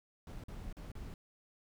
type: noise with dropouts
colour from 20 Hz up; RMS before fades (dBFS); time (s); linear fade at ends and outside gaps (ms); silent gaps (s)
brown; -45; 0.27-1.14; 1; 0.438-0.483 / 0.727-0.768 / 0.917-0.952
effects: none